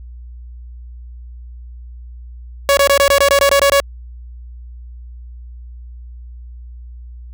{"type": "tone bursts", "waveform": "sawtooth", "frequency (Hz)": 560, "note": "C#5", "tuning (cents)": 18, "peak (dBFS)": -5, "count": 11, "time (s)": [2.69, 3.801], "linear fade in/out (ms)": 0, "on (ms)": 81, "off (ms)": 22, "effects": ["added 60 Hz sine -31 dBFS peak until 7.33 s"]}